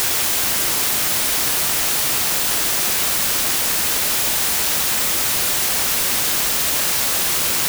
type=noise; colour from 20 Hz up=white; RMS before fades=-19 dBFS; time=0-7.68 s; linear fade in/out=0 ms; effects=none